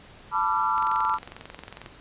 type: chord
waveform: sine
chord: B half-diminished seventh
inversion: third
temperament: equal with one note detuned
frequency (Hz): 880 / 987.8 / 1174.7 / 1362.6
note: A5 / B5 / D6 / F6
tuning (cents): 0 / 0 / 0 / -43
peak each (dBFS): -27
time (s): 0.31-1.19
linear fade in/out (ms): 50
type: click train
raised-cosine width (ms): 0.3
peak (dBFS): -23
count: 25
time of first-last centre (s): 0.78-1.861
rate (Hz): 22.2
effects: pink hiss -49 dBFS RMS until 2 s + resampled to 8000 Hz